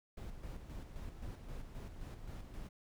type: noise with tremolo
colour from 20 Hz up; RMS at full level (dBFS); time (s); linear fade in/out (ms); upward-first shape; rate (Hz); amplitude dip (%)
brown; -45; 0.17-2.69; 5; square; 3.8; 45
effects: none